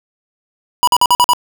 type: tone bursts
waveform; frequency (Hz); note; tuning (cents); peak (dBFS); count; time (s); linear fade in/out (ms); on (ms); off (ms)
square; 977; B5; -19; -8; 6; 0.83-1.334; 0; 44; 48
effects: none